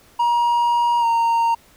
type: tone with pitch glide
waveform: triangle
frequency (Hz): 950 to 924.6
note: A#5 to A#5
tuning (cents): +33 to -14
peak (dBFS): -13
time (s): 0.19-1.55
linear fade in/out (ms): 10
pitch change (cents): -47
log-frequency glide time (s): 1-1.05
effects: pink hiss -52 dBFS RMS until 1.76 s